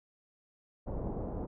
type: low-pass noise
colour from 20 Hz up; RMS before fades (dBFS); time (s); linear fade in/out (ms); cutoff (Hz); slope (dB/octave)
pink; -37; 0.86-1.47; 20; 760; 24
effects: none